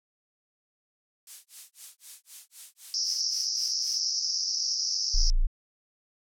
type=noise with tremolo; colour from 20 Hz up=violet; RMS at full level=-36 dBFS; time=1.27-4 s; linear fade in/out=2 ms; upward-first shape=sine; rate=3.9 Hz; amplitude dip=100%
type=band-pass noise; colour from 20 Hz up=white; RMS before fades=-29 dBFS; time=2.94-5.3 s; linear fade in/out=0 ms; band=5000 to 5700 Hz; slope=96 dB/octave
type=tone; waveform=sine; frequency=28.15 Hz; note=A0; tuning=40 cents sharp; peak=-19 dBFS; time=5.14-5.47 s; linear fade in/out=10 ms
effects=low-pass 9000 Hz 12 dB/octave